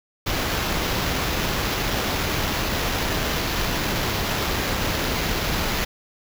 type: noise with sample-and-hold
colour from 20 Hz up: pink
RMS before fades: -24 dBFS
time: 0.26-5.85 s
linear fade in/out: 10 ms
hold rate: 8820 Hz
effects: none